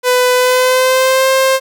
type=tone with pitch glide; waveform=sawtooth; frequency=499.6 to 529.3 Hz; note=B4 to C5; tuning=+20 to +20 cents; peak=-5 dBFS; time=0.03-1.6 s; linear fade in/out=50 ms; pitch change=+100 cents; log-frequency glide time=0.34-1.29 s; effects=none